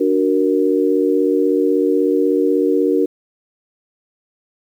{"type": "chord", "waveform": "sine", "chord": "D augmented", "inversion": "none", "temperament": "equal", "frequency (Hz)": [293.7, 370, 466.2], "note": ["D4", "F#4", "A#4"], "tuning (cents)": [0, 0, 0], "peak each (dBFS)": -17, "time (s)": [0, 3.06], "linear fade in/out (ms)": 10, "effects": ["8-bit"]}